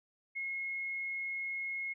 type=tone; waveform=sine; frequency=2164 Hz; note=C#7; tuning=42 cents flat; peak=-35 dBFS; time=0.35-1.94 s; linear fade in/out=20 ms; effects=none